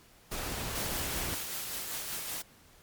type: noise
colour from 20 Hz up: pink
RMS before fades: -36 dBFS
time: 0.31-1.35 s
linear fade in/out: 10 ms
type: noise with tremolo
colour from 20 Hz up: white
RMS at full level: -36 dBFS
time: 0.75-2.42 s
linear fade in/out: 5 ms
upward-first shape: triangle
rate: 5.2 Hz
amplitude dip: 35%
effects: pink hiss -59 dBFS RMS until 2.82 s + MP3 96 kbps